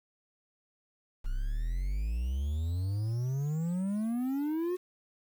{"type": "exponential sweep", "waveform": "triangle", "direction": "up", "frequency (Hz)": [30.28, 370], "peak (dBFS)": -27, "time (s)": [1.24, 4.77], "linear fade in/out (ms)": 20, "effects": ["9-bit"]}